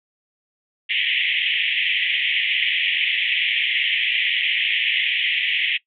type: band-pass noise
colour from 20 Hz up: white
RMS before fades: -21 dBFS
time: 0.89-5.78 s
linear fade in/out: 20 ms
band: 1900 to 3300 Hz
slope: 96 dB/octave
effects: noise-tail reverb RT60 0.1 s tail -21 dB re dry